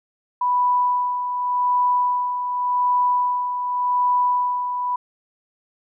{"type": "tone with tremolo", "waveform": "sine", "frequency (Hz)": 987.8, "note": "B5", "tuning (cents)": 0, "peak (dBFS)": -15, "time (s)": [0.41, 4.96], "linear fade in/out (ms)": 5, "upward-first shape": "sine", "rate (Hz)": 0.87, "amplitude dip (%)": 55, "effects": []}